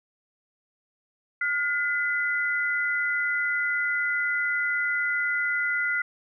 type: tone pair together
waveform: sine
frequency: 1429 / 2018 Hz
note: F6 / B6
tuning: +39 / +37 cents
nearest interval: tritone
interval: 598 cents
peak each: -26 dBFS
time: 1.41-6.02 s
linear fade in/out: 5 ms
effects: none